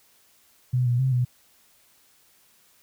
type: tone with pitch steps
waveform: sine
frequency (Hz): 125.7 / 121.5 / 131.7 / 124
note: B2 / B2 / C3 / B2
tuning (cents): +31 / -28 / +12 / +7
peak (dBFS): -19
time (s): 0.73-1.25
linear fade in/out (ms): 10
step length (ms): 130
effects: white hiss -60 dBFS RMS until 2.82 s